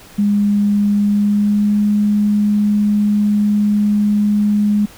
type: tone with pitch glide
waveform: sine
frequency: 204.7 to 207.7 Hz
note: G#3 to G#3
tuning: -25 to 0 cents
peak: -11 dBFS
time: 0.18-4.86 s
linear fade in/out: 10 ms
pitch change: +25 cents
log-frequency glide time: 0.98-1.82 s
effects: pink hiss -41 dBFS RMS until 4.97 s